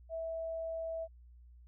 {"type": "tone", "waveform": "sine", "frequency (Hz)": 654, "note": "E5", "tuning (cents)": -14, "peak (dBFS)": -36, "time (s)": [0.09, 1.08], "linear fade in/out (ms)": 50, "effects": ["added 60 Hz sine -54 dBFS peak until 1.67 s"]}